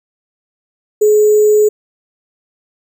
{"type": "tone with sample-and-hold", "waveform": "sine", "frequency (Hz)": 423.2, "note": "G#4", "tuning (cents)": 33, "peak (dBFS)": -6, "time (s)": [1.01, 1.69], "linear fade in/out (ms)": 10, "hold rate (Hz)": 7350, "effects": []}